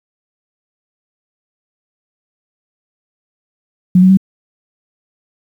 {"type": "tone with pitch steps", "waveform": "sine", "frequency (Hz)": [182.1, 186.57, 191.15], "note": ["F#3", "F#3", "G3"], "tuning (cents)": [-27, 15, -43], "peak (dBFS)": -4, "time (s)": [3.95, 4.172], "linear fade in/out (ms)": 5, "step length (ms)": 74, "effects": ["7-bit"]}